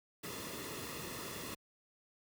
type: noise with comb filter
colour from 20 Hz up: pink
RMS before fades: -44 dBFS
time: 0.23-1.55 s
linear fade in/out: 10 ms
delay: 1.3 ms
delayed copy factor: -0.6
effects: high-pass 60 Hz 12 dB/octave